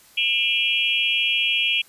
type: tone cluster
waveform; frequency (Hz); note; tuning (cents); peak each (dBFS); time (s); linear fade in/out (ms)
sine; 2406 / 2672 / 2918 / 3255; D7 / E7 / F#7 / G#7; +41 / +23 / -25 / -36; -24; 0.17-1.82; 10
effects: white hiss -52 dBFS RMS until 1.88 s + resampled to 32000 Hz